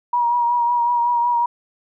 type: tone with vibrato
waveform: sine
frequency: 956 Hz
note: A#5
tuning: 43 cents sharp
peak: -15 dBFS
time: 0.13-1.46 s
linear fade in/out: 5 ms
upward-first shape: triangle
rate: 5.4 Hz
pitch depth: 33 cents each way
effects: none